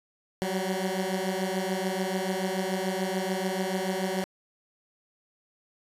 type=beating tone pair; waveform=15% pulse; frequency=185 / 191.9 Hz; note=F#3 / G3; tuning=0 / -37 cents; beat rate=6.9 Hz; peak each=-24 dBFS; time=0.42-4.24 s; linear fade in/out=0 ms; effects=resampled to 32000 Hz